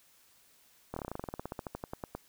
slowing click train, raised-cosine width 1 ms, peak -23 dBFS, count 22, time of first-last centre 0.94-2.15 s, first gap 24 ms, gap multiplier 1.08, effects white hiss -64 dBFS RMS until 2.28 s

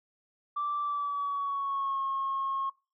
sine tone with pitch glide, 1169 to 1084.4 Hz, D6 to C#6, -8 to -38 cents, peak -28 dBFS, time 0.56-2.7 s, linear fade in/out 10 ms, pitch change -130 cents, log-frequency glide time 0.81-2.01 s, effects noise-tail reverb RT60 0.3 s tail -20 dB re dry + tanh soft clip ceiling -24 dBFS

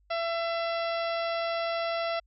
harmonic tone, 671 Hz, E5, 31 cents sharp, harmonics 1 / 2 / 3 / 4 / 5 / 6 / 7 / 8, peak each -29 / -35 / -39 / -41 / -43 / -45 / -46 / -47 dBFS, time 0.1-2.2 s, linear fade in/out 10 ms, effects added 50 Hz sine -62 dBFS peak until 2.26 s

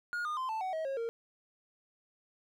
triangle tone with pitch steps, 1432 / 1218.2 / 1036.2 / 881.5 / 749.9 / 637.9 / 542.6 / 461.6 Hz, F6 / D#6 / C6 / A5 / F#5 / D#5 / C#5 / A#4, +43 / -37 / -17 / +3 / +23 / +43 / -37 / -17 cents, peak -31 dBFS, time 0.13-1.09 s, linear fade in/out 0 ms, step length 120 ms, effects none

